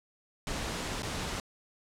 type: noise with dropouts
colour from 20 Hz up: pink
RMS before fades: -35 dBFS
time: 0.47-1.4 s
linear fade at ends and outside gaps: 1 ms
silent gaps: 1.022-1.031 s
effects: low-pass 8000 Hz 12 dB/octave